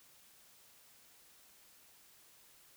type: silence
effects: white hiss -63 dBFS RMS until 2.76 s